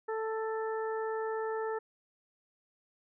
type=harmonic tone; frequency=441.6 Hz; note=A4; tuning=6 cents sharp; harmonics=1 / 2 / 3 / 4; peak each=-33 / -39 / -43 / -45 dBFS; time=0.08-1.79 s; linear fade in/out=10 ms; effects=none